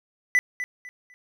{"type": "tone with echo", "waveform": "triangle", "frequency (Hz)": 1990, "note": "B6", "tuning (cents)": 13, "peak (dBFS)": -14, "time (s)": [0.35, 0.39], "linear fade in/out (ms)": 0, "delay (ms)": 250, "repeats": 3, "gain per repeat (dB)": -11, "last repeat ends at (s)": 1.14, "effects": []}